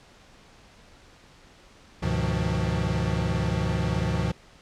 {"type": "tone cluster", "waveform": "square", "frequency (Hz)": [71.7, 103.1, 125.6, 159.6, 177.5], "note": ["D2", "G#2", "B2", "D#3", "F3"], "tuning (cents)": [-41, -12, 30, 44, 28], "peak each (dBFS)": -31, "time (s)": [2.02, 4.32], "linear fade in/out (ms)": 10, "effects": ["pink hiss -53 dBFS RMS until 4.61 s", "low-pass 6000 Hz 12 dB/octave"]}